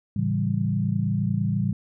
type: chord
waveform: sine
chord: A dominant seventh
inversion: none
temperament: equal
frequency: 110 / 138.59 / 164.81 / 196 Hz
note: A2 / C#3 / E3 / G3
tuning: 0 / 0 / 0 / 0 cents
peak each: -26 / -28 / -28 / -26 dBFS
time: 0.16-1.73 s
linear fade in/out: 5 ms
effects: none